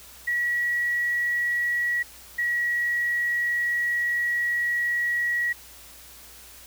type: tone pair in turn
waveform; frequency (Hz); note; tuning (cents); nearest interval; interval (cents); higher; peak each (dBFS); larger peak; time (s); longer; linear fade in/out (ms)
sine; 1925 / 1917.7; B6 / A#6; -45 / +49; unison; 6; first; -22; neither; 0.27-2.03 / 2.38-5.53; second; 10
effects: added 60 Hz sine -55 dBFS peak until 6.66 s + white hiss -47 dBFS RMS until 6.66 s